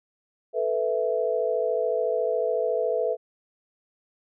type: chord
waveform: sine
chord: A suspended second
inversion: none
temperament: equal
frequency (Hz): 440 / 493.9 / 659.3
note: A4 / B4 / E5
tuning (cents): 0 / 0 / 0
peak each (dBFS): -27 / -26 / -27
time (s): 0.53-3.17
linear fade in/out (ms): 50
effects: none